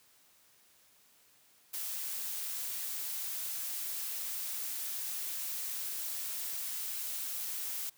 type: noise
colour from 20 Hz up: blue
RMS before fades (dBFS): -38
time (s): 1.73-7.9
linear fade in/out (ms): 10
effects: white hiss -65 dBFS RMS until 7.97 s + high-pass 60 Hz 12 dB/octave